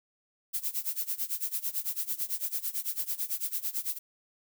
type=noise with tremolo; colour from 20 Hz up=violet; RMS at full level=-30 dBFS; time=0.53-3.99 s; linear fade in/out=20 ms; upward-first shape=sine; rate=9 Hz; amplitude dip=90%; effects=none